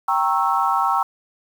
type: chord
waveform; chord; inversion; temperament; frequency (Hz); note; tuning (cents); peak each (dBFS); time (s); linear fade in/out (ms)
sine; G diminished seventh; none; equal with one note detuned; 784 / 932.3 / 1094.1 / 1318.5; G5 / Bb5 / Db6 / Fb6; 0 / 0 / -23 / 0; -22; 0.08-1.03; 5
effects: 7-bit